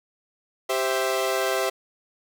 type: chord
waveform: sawtooth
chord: C major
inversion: second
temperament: equal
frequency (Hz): 392 / 523.3 / 659.3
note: G4 / C5 / E5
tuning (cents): 0 / 0 / 0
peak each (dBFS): -23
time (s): 0.69-1.7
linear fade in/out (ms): 10
effects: none